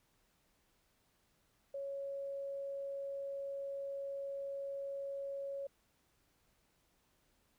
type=tone; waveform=sine; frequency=554.4 Hz; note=C#5; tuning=in tune; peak=-39 dBFS; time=1.74-5.67 s; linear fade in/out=5 ms; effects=pink hiss -75 dBFS RMS until 7.58 s